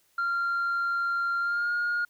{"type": "tone with pitch glide", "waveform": "sine", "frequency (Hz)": [1386, 1426.6], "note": ["F6", "F6"], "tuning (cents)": [-14, 36], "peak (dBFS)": -23, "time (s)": [0.18, 2.05], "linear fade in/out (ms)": 5, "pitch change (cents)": 50, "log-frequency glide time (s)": [1.4, 1.72], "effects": ["tanh soft clip ceiling -23 dBFS", "white hiss -67 dBFS RMS until 2.09 s"]}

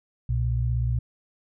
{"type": "tone pair together", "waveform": "sine", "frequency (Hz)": [63.5, 119.87], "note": ["B1", "A#2"], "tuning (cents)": [49, 49], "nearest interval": "major seventh", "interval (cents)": 1100, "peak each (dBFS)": [-25, -24], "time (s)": [0.29, 0.99], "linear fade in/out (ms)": 5, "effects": []}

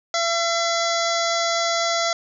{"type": "harmonic tone", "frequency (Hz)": 676, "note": "E5", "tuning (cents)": 43, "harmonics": [1, 2, 3, 5, 6, 7, 8, 9, 10], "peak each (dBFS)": [-23, -26, -28, -30, -31, -31, -32, -33, -33], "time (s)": [0.14, 2.13], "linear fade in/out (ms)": 2, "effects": []}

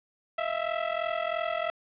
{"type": "ring-modulated tone", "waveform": "sawtooth", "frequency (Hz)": 659.3, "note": "E5", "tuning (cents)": 0, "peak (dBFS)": -21, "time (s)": [0.38, 1.7], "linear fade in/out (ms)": 0, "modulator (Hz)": 21.5, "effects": ["resampled to 8000 Hz", "8-bit"]}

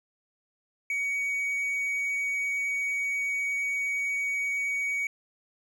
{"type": "tone with vibrato", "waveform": "triangle", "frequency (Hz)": 2251, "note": "C#7", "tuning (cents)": 26, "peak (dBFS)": -25, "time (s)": [0.9, 5.07], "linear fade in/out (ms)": 2, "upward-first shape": "triangle", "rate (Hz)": 8.5, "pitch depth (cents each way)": 8, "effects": []}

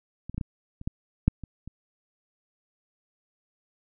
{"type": "clicks", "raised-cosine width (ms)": 5, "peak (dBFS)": [-24, -25, -17, -18, -28, -16, -6, -25, -27], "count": 9, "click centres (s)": [0.296, 0.345, 0.38, 0.412, 0.814, 0.875, 1.28, 1.437, 1.676], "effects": []}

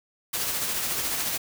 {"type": "noise with tremolo", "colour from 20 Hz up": "white", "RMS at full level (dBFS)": -27, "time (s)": [0.33, 1.38], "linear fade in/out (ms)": 10, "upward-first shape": "sine", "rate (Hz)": 14, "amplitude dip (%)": 30, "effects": []}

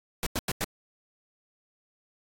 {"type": "noise bursts", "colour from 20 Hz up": "pink", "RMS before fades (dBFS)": -29, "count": 4, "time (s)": [0.23, 0.642], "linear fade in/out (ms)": 0, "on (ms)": 34, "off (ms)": 92, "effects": ["AAC 48 kbps"]}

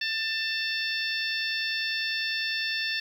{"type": "harmonic tone", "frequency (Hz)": 890, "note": "A5", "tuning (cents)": 20, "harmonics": [2, 3, 4, 5, 6], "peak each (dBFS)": [-31, -33, -34, -35, -36], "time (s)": [0.01, 3], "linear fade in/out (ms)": 5, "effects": ["9-bit"]}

